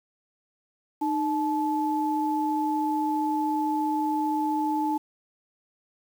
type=tone pair together; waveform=sine; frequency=306.2 / 866 Hz; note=D#4 / A5; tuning=-28 / -28 cents; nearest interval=octave + tritone; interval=1800 cents; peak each=-26 dBFS; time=1.01-4.98 s; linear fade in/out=10 ms; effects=8-bit